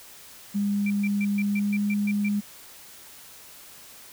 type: tone with pitch glide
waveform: sine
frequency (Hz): 202.8 to 205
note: G#3 to G#3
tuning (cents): -41 to -22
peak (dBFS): -22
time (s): 0.54-2.41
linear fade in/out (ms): 20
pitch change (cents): +19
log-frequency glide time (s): 1.38-1.84
type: tone bursts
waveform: sine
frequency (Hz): 2349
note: D7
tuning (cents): 0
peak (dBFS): -30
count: 9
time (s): 0.86-2.287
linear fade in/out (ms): 5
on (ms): 43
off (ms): 130
effects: white hiss -47 dBFS RMS until 4.12 s